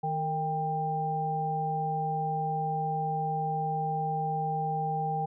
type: tone cluster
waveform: sine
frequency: 156.8 / 458.6 / 792 Hz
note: D#3 / A#4 / G5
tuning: +14 / -28 / +18 cents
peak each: -33 / -38 / -29 dBFS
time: 0.03-5.26 s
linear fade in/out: 10 ms
effects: none